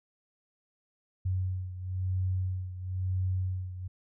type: beating tone pair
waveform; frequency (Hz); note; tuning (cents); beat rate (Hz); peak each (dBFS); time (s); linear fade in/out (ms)
sine; 92.5 / 93.5; F#2 / F#2; 0 / +19; 1; -30 / -35; 1.25-3.88; 10
effects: none